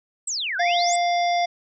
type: exponential two-way sweep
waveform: sine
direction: down then up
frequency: 8290 to 1450 to 8290 Hz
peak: -24 dBFS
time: 0.27-0.96 s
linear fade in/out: 5 ms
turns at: 0.57 s
type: harmonic tone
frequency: 698.5 Hz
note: F5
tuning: in tune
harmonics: 1 / 3 / 5 / 7 / 8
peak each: -19 / -29 / -33 / -36 / -37 dBFS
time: 0.59-1.46 s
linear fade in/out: 10 ms
effects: none